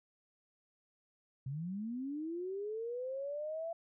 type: linear sweep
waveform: sine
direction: up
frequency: 126.4 to 676 Hz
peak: -37 dBFS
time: 1.46-3.73 s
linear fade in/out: 5 ms
effects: none